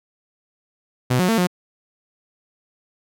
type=tone with pitch steps; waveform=sawtooth; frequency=126 / 181.9 / 225.9 / 179.2 Hz; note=B2 / F#3 / A3 / F3; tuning=+35 / -29 / +46 / +45 cents; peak=-12 dBFS; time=1.1-1.472 s; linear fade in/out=10 ms; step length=93 ms; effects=none